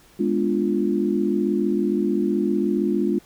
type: chord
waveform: sine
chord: G# diminished seventh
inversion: none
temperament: equal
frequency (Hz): 207.7 / 246.9 / 293.7 / 349.2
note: G#3 / B3 / D4 / F4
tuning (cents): 0 / 0 / 0 / 0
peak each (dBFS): -23 / -27 / -25 / -23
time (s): 0.19-3.19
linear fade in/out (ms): 10
effects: pink hiss -53 dBFS RMS until 3.25 s